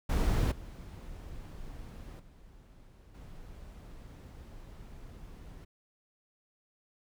brown noise with level steps, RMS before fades -27 / -45 / -55 / -48 dBFS, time 0.09-5.65 s, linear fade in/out 10 ms, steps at 0.51 / 2.19 / 3.14 s, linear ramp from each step 10 ms, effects none

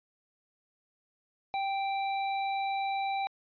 square tone, 784 Hz, G5, in tune, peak -30 dBFS, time 1.54-3.27 s, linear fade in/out 0 ms, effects resampled to 11025 Hz

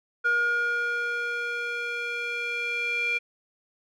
square tone with band-pass filter sweep, 475.4 Hz, A#4, 34 cents sharp, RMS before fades -28 dBFS, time 0.24-3.19 s, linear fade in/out 20 ms, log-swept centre 1500 to 2300 Hz, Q 7.5, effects none

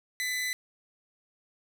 sawtooth tone with amplitude modulation, 2004 Hz, B6, 25 cents sharp, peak -24 dBFS, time 0.2-0.53 s, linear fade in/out 0 ms, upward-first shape sine, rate 227 Hz, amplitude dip 40%, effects none

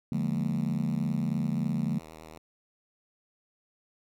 sine chord, Bb dominant seventh, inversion first, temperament just, 145.68 / 174.81 / 209.8 / 233.1 Hz, D3 / F3 / Ab3 / Bb3, -14 / +2 / +18 / 0 cents, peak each -32 dBFS, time 0.12-1.99 s, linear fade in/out 2 ms
5% pulse tone with vibrato, 79.4 Hz, D#2, 36 cents sharp, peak -34 dBFS, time 0.12-2.38 s, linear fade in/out 5 ms, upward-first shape sine, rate 9.1 Hz, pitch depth 52 cents each way
effects none

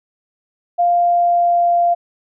sine tone with pitch glide, 698.5 to 693.7 Hz, F5 to F5, 0 to -12 cents, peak -11 dBFS, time 0.78-1.95 s, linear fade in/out 20 ms, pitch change -12 cents, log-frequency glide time 0.89-1.75 s, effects none

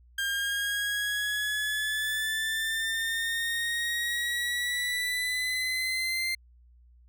30% pulse exponential sweep, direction up, 1600 to 2093 Hz, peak -25 dBFS, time 0.18-6.35 s, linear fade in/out 5 ms, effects added 60 Hz sine -54 dBFS peak until 7.08 s

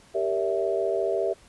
sine chord, E half-diminished seventh, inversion first, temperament equal with one note detuned, 392 / 466.2 / 573.9 / 659.3 Hz, G4 / Bb4 / D5 / E5, 0 / 0 / -40 / 0 cents, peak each -27 / -30 / -31 / -27 dBFS, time 0.14-1.34 s, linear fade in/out 20 ms, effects pink hiss -55 dBFS RMS until 1.48 s + resampled to 24000 Hz

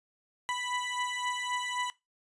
20% pulse beating tone pair, 987.8 / 991.6 Hz, B5 / B5, 0 / +7 cents, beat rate 3.8 Hz, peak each -29 / -31 dBFS, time 0.49-1.9 s, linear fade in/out 0 ms, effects noise-tail reverb RT60 0.2 s tail -19 dB re dry + resampled to 24000 Hz

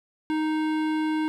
sine tone with hard clipping, 311.1 Hz, D#4, in tune, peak -25 dBFS, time 0.3-1.28 s, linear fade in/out 0 ms, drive 16 dB, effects none

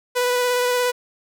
sawtooth tone with vibrato, 493.9 Hz, B4, in tune, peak -14 dBFS, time 0.15-0.92 s, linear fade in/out 20 ms, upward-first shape square, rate 17 Hz, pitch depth 11 cents each way, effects none

